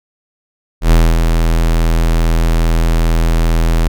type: tone with ADSR envelope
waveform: square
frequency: 41.2 Hz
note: E1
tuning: in tune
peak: -5 dBFS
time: 0.81-3.88 s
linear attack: 100 ms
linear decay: 250 ms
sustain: -5 dB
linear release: 6 ms
effects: none

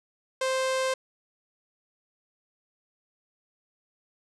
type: tone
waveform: sawtooth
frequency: 523.3 Hz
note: C5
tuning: in tune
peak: -21 dBFS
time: 0.41-0.94 s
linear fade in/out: 5 ms
effects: resampled to 22050 Hz + 8-bit

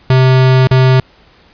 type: tone with dropouts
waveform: square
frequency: 130 Hz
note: C3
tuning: 11 cents flat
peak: -6 dBFS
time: 0.1-1 s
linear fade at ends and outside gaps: 2 ms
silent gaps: 0.672-0.711 s
effects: pink hiss -46 dBFS RMS until 1.53 s + resampled to 11025 Hz

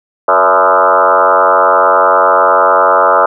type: tone with frequency modulation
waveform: sine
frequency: 938 Hz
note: A#5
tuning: 11 cents sharp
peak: -5 dBFS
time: 0.28-3.26 s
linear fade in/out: 5 ms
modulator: 90.7 Hz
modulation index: 4.9
effects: none

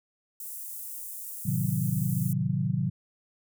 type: high-pass noise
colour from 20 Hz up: white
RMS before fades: -39 dBFS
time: 0.4-2.33 s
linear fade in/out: 2 ms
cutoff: 8400 Hz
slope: 24 dB/octave
type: chord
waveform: sine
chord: A diminished seventh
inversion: none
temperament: equal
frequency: 110 / 130.81 / 155.56 / 185 Hz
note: A2 / C3 / Eb3 / Gb3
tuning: 0 / 0 / 0 / 0 cents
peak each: -33 / -29 / -30 / -30 dBFS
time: 1.45-2.9 s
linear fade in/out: 10 ms
effects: none

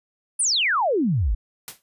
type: exponential sweep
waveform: sine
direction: down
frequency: 10250 to 43.47 Hz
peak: -18 dBFS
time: 0.39-1.35 s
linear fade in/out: 10 ms
type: noise with exponential decay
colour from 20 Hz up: white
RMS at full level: -31 dBFS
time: 1.68-1.82 s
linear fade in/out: 0 ms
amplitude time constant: 29 ms
effects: resampled to 32000 Hz

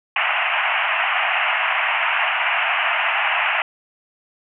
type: band-pass noise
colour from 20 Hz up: white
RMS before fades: -20 dBFS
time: 0.16-3.62 s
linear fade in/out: 2 ms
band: 640 to 2900 Hz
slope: 96 dB/octave
effects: none

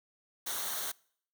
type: noise with comb filter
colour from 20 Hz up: white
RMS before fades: -36 dBFS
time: 0.46-0.92 s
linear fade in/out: 10 ms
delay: 0.4 ms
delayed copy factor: -0.65
effects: noise-tail reverb RT60 0.6 s tail -25 dB re dry

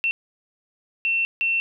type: tone bursts at uneven times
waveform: sine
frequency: 2700 Hz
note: E7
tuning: 41 cents sharp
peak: -19 dBFS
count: 3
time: 0.04-0.11 / 1.05-1.25 / 1.41-1.6 s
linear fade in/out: 0 ms
effects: none

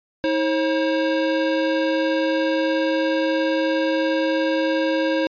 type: tone pair together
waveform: square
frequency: 319.4 / 538 Hz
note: D#4 / C5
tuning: +45 / +48 cents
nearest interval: major sixth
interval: 903 cents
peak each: -22 dBFS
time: 0.24-5.27 s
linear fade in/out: 0 ms
effects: resampled to 11025 Hz

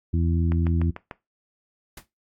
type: harmonic tone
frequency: 83.7 Hz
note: E2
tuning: 27 cents sharp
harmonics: 1 / 2 / 3 / 4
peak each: -21 / -27 / -31 / -33 dBFS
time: 0.13-0.91 s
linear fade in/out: 10 ms
type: click train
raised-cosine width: 0.5 ms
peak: -19 dBFS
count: 5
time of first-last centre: 0.52-1.112 s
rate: 6.76 Hz
type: noise with exponential decay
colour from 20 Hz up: pink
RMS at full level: -35 dBFS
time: 1.97-2.06 s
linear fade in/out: 5 ms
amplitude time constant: 19 ms
effects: noise-tail reverb RT60 0.2 s tail -17 dB re dry + AAC 64 kbps

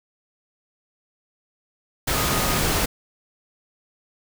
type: tone in noise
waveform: sine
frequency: 1244.5 Hz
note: D#6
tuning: in tune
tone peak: -31 dBFS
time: 2.13-2.59 s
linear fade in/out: 10 ms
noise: pink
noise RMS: -22 dBFS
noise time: 2.07-2.86 s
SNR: -12 dB
effects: none

